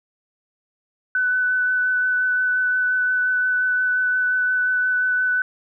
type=tone with vibrato; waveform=sine; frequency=1499 Hz; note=F#6; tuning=22 cents sharp; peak=-17 dBFS; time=1.15-5.42 s; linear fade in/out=2 ms; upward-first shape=sine; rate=5.7 Hz; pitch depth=12 cents each way; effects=none